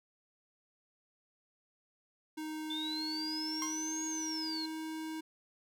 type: tone with pitch glide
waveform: square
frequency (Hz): 311.1 to 316.7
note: D#4 to D#4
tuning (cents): 0 to +31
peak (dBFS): -39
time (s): 2.37-5.21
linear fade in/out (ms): 10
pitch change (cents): +31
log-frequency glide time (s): 3.24-4.16
type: linear two-way sweep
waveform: sine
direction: up then down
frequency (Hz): 3482 to 6645 to 4100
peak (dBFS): -37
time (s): 2.7-4.66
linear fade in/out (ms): 5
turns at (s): 4.05
type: tone with exponential decay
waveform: sawtooth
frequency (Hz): 1060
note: C6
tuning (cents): +22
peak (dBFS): -31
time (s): 3.62-3.82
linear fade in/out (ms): 1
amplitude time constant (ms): 43
effects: none